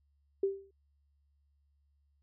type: tone with exponential decay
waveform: sine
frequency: 391.7 Hz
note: G4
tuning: 1 cent flat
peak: -24 dBFS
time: 0.43-0.71 s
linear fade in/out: 5 ms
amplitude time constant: 60 ms
effects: added 71 Hz sine -69 dBFS peak until 2.22 s